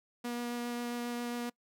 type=tone with vibrato; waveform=sawtooth; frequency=240.1 Hz; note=B3; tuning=49 cents flat; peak=-31 dBFS; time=0.24-1.5 s; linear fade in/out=10 ms; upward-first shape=sine; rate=7.4 Hz; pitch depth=8 cents each way; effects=noise-tail reverb RT60 0.1 s tail -23 dB re dry